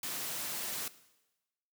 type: high-pass noise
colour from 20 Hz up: white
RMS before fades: -38 dBFS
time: 0.03-0.88 s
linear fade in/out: 2 ms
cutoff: 100 Hz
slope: 24 dB/octave
effects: noise-tail reverb RT60 1.0 s tail -17 dB re dry